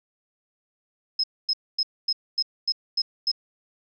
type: tone bursts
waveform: sine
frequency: 5140 Hz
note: E8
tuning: 45 cents flat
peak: -20 dBFS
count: 8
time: 1.19-3.316 s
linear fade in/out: 5 ms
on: 47 ms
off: 250 ms
effects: none